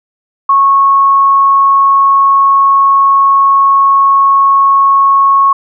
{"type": "tone", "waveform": "sine", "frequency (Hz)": 1100, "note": "C#6", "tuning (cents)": -14, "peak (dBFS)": -4, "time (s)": [0.49, 5.53], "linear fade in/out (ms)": 5, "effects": []}